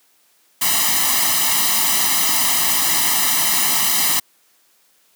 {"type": "noise with comb filter", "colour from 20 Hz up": "white", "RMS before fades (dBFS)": -17, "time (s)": [0.61, 4.2], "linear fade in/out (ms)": 10, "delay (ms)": 1, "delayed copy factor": 0.9, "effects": ["white hiss -58 dBFS RMS until 5.15 s", "high-pass 200 Hz 12 dB/octave"]}